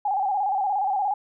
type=tone with vibrato; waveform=sine; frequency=796 Hz; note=G5; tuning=26 cents sharp; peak=-21 dBFS; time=0.05-1.14 s; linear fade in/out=5 ms; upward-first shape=square; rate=17 Hz; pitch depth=70 cents each way; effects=none